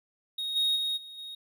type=tone with level steps; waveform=triangle; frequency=3746 Hz; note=A#7; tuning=8 cents sharp; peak=-29 / -22 / -26 / -41 / -37 dBFS; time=0.38-1.35 s; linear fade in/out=5 ms; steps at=0.55 / 0.75 / 0.96 / 1.17 s; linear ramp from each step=20 ms; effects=none